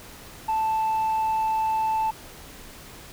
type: tone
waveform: sine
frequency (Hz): 880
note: A5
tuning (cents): 0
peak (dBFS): -19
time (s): 0.48-2.11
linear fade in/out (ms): 10
effects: tanh soft clip ceiling -20 dBFS + pink hiss -44 dBFS RMS until 3.12 s